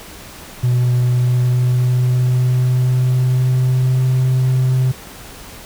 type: tone with pitch glide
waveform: triangle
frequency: 123.47 to 128.86 Hz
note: B2 to C3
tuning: 0 to -26 cents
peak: -9 dBFS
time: 0.63-4.92 s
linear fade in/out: 10 ms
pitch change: +74 cents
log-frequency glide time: 0.98-4.14 s
effects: tanh soft clip ceiling -6 dBFS + pink hiss -36 dBFS RMS until 5.65 s